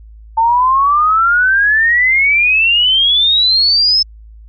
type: exponential sweep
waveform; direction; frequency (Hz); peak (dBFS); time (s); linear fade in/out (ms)
sine; up; 890 to 5274; -8; 0.37-4.03; 10
effects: added 54 Hz sine -34 dBFS peak until 4.48 s